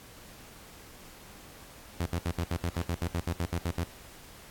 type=tone bursts; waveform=sawtooth; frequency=85.8 Hz; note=F2; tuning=30 cents flat; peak=-24 dBFS; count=15; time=2-3.842 s; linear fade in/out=5 ms; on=64 ms; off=63 ms; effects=pink hiss -51 dBFS RMS until 4.5 s + AAC 64 kbps